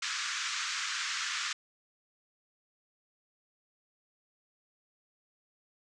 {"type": "band-pass noise", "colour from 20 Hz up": "pink", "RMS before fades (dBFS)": -35, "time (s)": [0.02, 1.53], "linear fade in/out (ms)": 5, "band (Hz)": [1200, 7300], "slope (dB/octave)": 48, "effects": []}